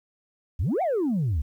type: exponential two-way sweep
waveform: sine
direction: up then down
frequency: 65.41 to 784 to 65.41 Hz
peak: -20 dBFS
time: 0.59-1.42 s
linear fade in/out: 10 ms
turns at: 0.82 s
effects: tanh soft clip ceiling -20 dBFS + 10-bit